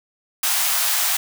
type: high-pass noise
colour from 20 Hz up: white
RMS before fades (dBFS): -20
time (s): 0.43-1.17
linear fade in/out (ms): 5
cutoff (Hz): 650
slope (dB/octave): 96
effects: none